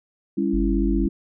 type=chord; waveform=sine; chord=C# diminished; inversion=second; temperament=just; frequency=199.57 / 277.2 / 332.6 Hz; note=G3 / C#4 / E4; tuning=+31 / 0 / +16 cents; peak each=-24 dBFS; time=0.37-1.09 s; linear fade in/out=10 ms
type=tone; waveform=sine; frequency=48.59 Hz; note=G1; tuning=15 cents flat; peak=-22 dBFS; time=0.53-1.07 s; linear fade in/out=10 ms
effects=none